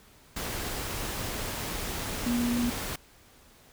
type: tone in noise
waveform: sine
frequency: 240 Hz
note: B3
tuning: 49 cents flat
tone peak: -25 dBFS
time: 2.26-2.7 s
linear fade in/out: 5 ms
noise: pink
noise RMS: -34 dBFS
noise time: 0.36-2.96 s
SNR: +6 dB
effects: pink hiss -57 dBFS RMS until 3.72 s